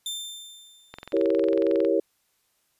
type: tone with exponential decay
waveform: sawtooth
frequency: 3576 Hz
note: A7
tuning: 27 cents sharp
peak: -25 dBFS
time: 0.06-1.26 s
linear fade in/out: 2 ms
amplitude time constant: 260 ms
type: click train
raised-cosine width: 0.3 ms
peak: -22 dBFS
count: 21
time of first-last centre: 0.94-1.849 s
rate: 22 Hz
type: chord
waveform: sine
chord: E diminished seventh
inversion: none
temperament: equal with one note detuned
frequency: 329.6 / 392 / 466.2 / 552.1 Hz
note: E4 / G4 / Bb4 / Db5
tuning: 0 / 0 / 0 / -7 cents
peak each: -25 dBFS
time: 1.13-2 s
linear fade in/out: 5 ms
effects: white hiss -70 dBFS RMS until 2.79 s + resampled to 32000 Hz